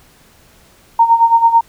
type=tone with tremolo; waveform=sine; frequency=922 Hz; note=A#5; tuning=19 cents flat; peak=-4 dBFS; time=0.99-1.61 s; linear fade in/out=5 ms; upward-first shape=sine; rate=9.1 Hz; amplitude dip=75%; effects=pink hiss -48 dBFS RMS until 1.68 s